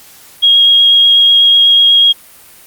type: tone with vibrato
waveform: sine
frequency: 3276 Hz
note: G#7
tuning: 24 cents flat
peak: -4 dBFS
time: 0.42-2.13 s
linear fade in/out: 20 ms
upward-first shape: triangle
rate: 8.1 Hz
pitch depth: 11 cents each way
effects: white hiss -39 dBFS RMS until 2.66 s + Opus 48 kbps